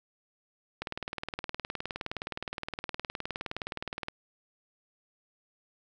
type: click train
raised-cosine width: 0.3 ms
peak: -18 dBFS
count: 64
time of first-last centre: 0.82-4.084 s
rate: 19.3 Hz
effects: none